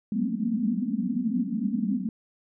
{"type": "band-pass noise", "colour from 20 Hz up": "pink", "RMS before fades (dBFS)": -27, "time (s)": [0.12, 2.09], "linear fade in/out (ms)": 2, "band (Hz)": [190, 260], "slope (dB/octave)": 96, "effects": []}